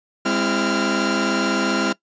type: tone cluster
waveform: sawtooth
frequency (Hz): 203.8 / 261 / 333.9 / 1391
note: G#3 / C4 / E4 / F6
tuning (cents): -32 / -4 / +22 / -7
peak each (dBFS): -20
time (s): 0.25-1.93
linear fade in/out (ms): 10
effects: noise-tail reverb RT60 0.1 s tail -20 dB re dry + resampled to 16000 Hz